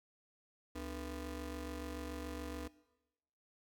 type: ring-modulated tone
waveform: 25% pulse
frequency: 185 Hz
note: F#3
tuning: in tune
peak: -35 dBFS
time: 0.75-2.68 s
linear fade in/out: 10 ms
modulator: 116 Hz
effects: noise-tail reverb RT60 1.0 s tail -20 dB re dry